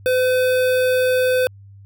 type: tone with notch filter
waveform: square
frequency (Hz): 508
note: B4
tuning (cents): +49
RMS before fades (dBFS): -17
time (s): 0.06-1.47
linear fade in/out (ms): 0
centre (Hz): 6400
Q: 1.2
effects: added 99 Hz sine -40 dBFS peak until 1.85 s